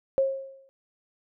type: tone with exponential decay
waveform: sine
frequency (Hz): 539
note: C#5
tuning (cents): -49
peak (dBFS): -17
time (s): 0.18-0.69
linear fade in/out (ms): 0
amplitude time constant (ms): 110
effects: none